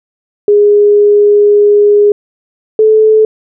sine tone pair in turn, 412.8 / 434.6 Hz, G#4 / A4, -10 / -21 cents, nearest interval minor second, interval 89 cents, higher second, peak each -3 dBFS, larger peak neither, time 0.48-2.12 / 2.79-3.25 s, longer first, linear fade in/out 2 ms, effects none

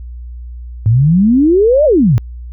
sine exponential two-way sweep, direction up then down, 103.83 to 631 to 103.83 Hz, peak -6 dBFS, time 0.86-2.18 s, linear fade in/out 0 ms, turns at 1.85 s, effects added 60 Hz sine -25 dBFS peak until 2.52 s

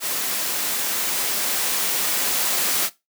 white noise with level ramp, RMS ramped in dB -25 to -21 dBFS, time 0-2.9 s, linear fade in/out 50 ms, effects noise-tail reverb RT60 0.2 s tail -17 dB re dry + high-pass 200 Hz 12 dB/octave

